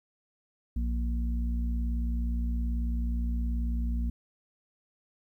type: harmonic tone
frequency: 58.8 Hz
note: A#1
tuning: 16 cents sharp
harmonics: 1 / 3 / 4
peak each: -27 / -43 / -37 dBFS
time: 0.76-4.1 s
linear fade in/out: 5 ms
effects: 11-bit